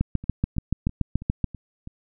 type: two click trains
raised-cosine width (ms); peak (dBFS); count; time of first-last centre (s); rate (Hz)
5; -9 / -24; 11 / 6; 0.01-1.443 / 0.24-1.874; 6.98 / 3.06
effects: none